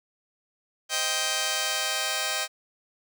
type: chord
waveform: 5% pulse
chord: C minor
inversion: none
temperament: just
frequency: 523.3 / 627.9 / 784.9 Hz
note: C5 / Eb5 / G5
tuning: 0 / +16 / +2 cents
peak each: -23 / -18 / -18 dBFS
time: 0.89-2.48 s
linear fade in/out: 50 ms
effects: none